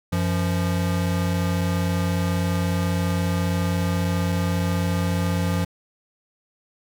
square tone pair together, 92.8 / 172.87 Hz, F#2 / F3, +6 / -17 cents, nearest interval major seventh, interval 1077 cents, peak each -24 dBFS, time 0.12-5.65 s, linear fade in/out 10 ms, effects none

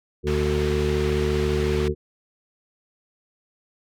harmonic tone, 74.4 Hz, D2, 23 cents sharp, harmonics 1 / 2 / 3 / 5 / 6, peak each -25 / -28 / -30 / -24 / -27 dBFS, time 0.23-1.95 s, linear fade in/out 50 ms
white low-pass noise, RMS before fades -35 dBFS, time 0.27-1.88 s, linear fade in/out 0 ms, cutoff 2900 Hz, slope 12 dB/octave
effects none

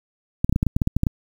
clicks, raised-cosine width 5 ms, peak -6 dBFS, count 12, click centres 0.445 / 0.495 / 0.526 / 0.561 / 0.629 / 0.667 / 0.765 / 0.818 / 0.874 / 0.966 / 1.034 / 1.068 s, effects 7-bit

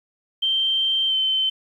sine tone with pitch glide, 3136 to 3080 Hz, G7 to G7, 0 to -31 cents, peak -18 dBFS, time 0.42-1.5 s, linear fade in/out 10 ms, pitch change -31 cents, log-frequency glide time 1.08-1.14 s, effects 9-bit

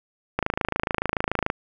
click train, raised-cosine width 0.5 ms, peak -7 dBFS, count 31, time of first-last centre 0.39-1.501 s, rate 27 Hz, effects none

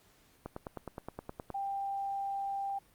click train, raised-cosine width 1 ms, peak -25 dBFS, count 11, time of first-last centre 0.46-1.503 s, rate 9.59 Hz
sine tone, 791 Hz, G5, 15 cents sharp, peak -33 dBFS, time 1.54-2.79 s, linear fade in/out 10 ms
effects pink hiss -65 dBFS RMS until 2.94 s + Opus 48 kbps

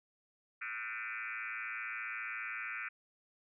sine tone with frequency modulation, 1908 Hz, A#6, 40 cents sharp, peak -38 dBFS, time 0.61-2.89 s, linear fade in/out 10 ms, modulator 115 Hz, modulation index 5.1, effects none

